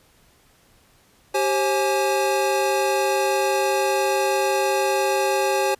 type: tone cluster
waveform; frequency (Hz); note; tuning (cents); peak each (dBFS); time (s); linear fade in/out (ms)
square; 390 / 536 / 837; G4 / C5 / G#5; -9 / +42 / +13; -24; 1.34-5.75; 10
effects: pink hiss -57 dBFS RMS until 5.79 s + resampled to 32000 Hz